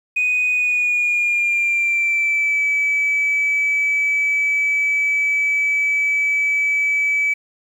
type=tone with pitch glide; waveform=sine; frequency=2489 to 2296 Hz; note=D#7 to D7; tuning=0 to -40 cents; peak=-14 dBFS; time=0.16-7.34 s; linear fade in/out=10 ms; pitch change=-140 cents; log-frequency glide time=0.5-2.64 s; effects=tanh soft clip ceiling -12 dBFS + 8-bit